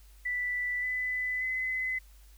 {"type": "tone with pitch steps", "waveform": "sine", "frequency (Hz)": [1975.5, 2002, 2029], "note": ["B6", "B6", "B6"], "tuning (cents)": [0, 23, 46], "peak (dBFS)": -29, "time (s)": [0.25, 1.99], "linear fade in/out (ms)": 10, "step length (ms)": 580, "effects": ["added 50 Hz sine -52 dBFS peak until 2.37 s", "white hiss -63 dBFS RMS until 2.37 s"]}